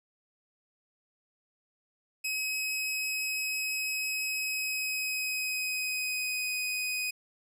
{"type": "tone with pitch glide", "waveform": "sawtooth", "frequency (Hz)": [2549, 2501], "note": ["D#7", "D#7"], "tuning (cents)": [41, 8], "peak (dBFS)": -27, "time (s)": [2.24, 7.11], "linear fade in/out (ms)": 10, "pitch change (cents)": -33, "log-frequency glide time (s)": [4.32, 6.54], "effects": []}